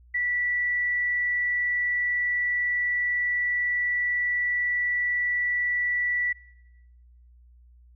sine tone, 1958 Hz, B6, 15 cents flat, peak -23 dBFS, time 0.14-6.33 s, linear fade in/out 10 ms, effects noise-tail reverb RT60 1.0 s tail -22 dB re dry + added 60 Hz sine -51 dBFS peak until 7.95 s

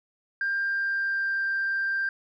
sine tone with pitch glide, 1594 to 1581.2 Hz, G6 to G6, +28 to +15 cents, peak -23 dBFS, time 0.41-2.09 s, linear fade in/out 2 ms, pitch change -13 cents, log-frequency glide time 0.6-1.49 s, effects tanh soft clip ceiling -21 dBFS

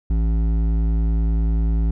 triangle tone with hard clipping, 55.1 Hz, A1, 3 cents sharp, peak -18 dBFS, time 0.1-1.91 s, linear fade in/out 5 ms, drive 14 dB, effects none

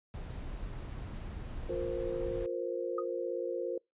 brown noise, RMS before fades -41 dBFS, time 0.14-2.46 s, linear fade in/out 0 ms
sine chord, F suspended fourth, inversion none, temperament equal with one note detuned, 353.5 / 466.2 / 523.3 Hz, F4 / Bb4 / C5, +21 / 0 / 0 cents, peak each -37 dBFS, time 1.69-3.78 s, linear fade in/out 5 ms
sine tone with exponential decay, 1244.5 Hz, D#6, in tune, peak -31 dBFS, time 2.98-3.05 s, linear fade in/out 5 ms, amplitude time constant 15 ms
effects noise-tail reverb RT60 0.2 s tail -26 dB re dry + resampled to 8000 Hz

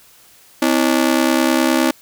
sawtooth ring-modulated tone, 290 Hz, D4, 22 cents flat, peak -6 dBFS, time 0.62-1.91 s, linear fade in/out 0 ms, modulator 34.9 Hz, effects white hiss -48 dBFS RMS until 2.01 s

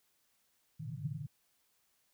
white band-pass noise, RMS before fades -41 dBFS, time 0.79-1.27 s, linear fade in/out 10 ms, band 110 to 160 Hz, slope 96 dB/octave, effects white hiss -75 dBFS RMS until 2.13 s

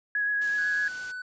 sine tone with vibrato, 1669 Hz, G#6, 8 cents sharp, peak -24 dBFS, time 0.15-0.88 s, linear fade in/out 2 ms, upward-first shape sine, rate 8 Hz, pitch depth 15 cents each way
white noise, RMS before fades -44 dBFS, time 0.41-1.12 s, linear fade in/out 10 ms
triangle tone, 1495 Hz, F#6, 17 cents sharp, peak -32 dBFS, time 0.58-1.22 s, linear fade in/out 5 ms
effects resampled to 16000 Hz

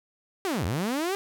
sawtooth linear two-way sweep, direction down then up, 406.2 to 74.3 to 406.2 Hz, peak -22 dBFS, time 0.45-1.15 s, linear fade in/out 0 ms, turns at 0.65 s, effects none

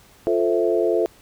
sine chord, F major seventh, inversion none, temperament equal, 349.2 / 440 / 523.3 / 659.3 Hz, F4 / A4 / C5 / E5, 0 / 0 / 0 / 0 cents, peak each -21 / -21 / -25 / -24 dBFS, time 0.27-1.06 s, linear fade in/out 0 ms, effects pink hiss -52 dBFS RMS until 1.21 s

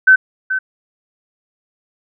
sine tone with echo, 1527 Hz, G6, 46 cents flat, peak -4 dBFS, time 0.07-0.16 s, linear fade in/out 10 ms, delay 430 ms, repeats 1, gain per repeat -11 dB, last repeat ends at 0.59 s, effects none

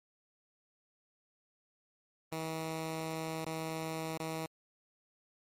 10% pulse tone with dropouts, 160.4 Hz, E3, 47 cents flat, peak -28 dBFS, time 2.32-4.46 s, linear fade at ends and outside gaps 2 ms, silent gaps 3.448-3.465 / 4.175-4.2 s, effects MP3 64 kbps

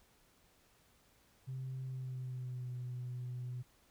sine tone with pitch glide, 130.81 to 124.33 Hz, C3 to B2, 0 to +12 cents, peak -38 dBFS, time 1.47-3.63 s, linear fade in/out 20 ms, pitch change -88 cents, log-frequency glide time 1.82-2.74 s, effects tanh soft clip ceiling -36 dBFS + pink hiss -69 dBFS RMS until 3.9 s

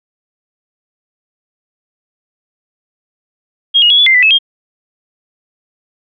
sine tone with pitch steps, 3257 / 2875 / 3351 / 3437 / 2088 / 1988 / 2595 / 3223 Hz, G#7 / F7 / G#7 / A7 / C7 / B6 / E7 / G7, -34 / +50 / +15 / -41 / -4 / +11 / -28 / +47 cents, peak -5 dBFS, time 3.74-4.388 s, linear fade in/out 20 ms, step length 81 ms, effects none

